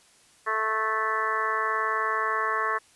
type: harmonic tone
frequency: 219.2 Hz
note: A3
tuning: 6 cents flat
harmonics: 2 / 3 / 4 / 5 / 6 / 7 / 8 / 9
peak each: -34 / -38 / -39 / -27 / -32 / -37 / -30 / -37 dBFS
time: 0.46-2.79 s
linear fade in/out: 20 ms
effects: white hiss -58 dBFS RMS until 2.95 s + resampled to 24000 Hz